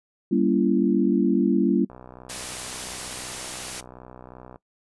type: chord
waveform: sine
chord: G diminished seventh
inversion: none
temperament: just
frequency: 196 / 235.2 / 282.2 / 338.7 Hz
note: G3 / Bb3 / Db4 / Fb4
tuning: 0 / +16 / +31 / +47 cents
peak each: -23 dBFS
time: 0.31-1.85 s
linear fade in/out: 10 ms
type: click train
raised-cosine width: 1 ms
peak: -28 dBFS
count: 168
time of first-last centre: 1.9-4.559 s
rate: 62.8 Hz
type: noise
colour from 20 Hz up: white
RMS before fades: -33 dBFS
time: 2.29-3.81 s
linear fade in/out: 10 ms
effects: noise-tail reverb RT60 0.1 s tail -19 dB re dry + resampled to 24000 Hz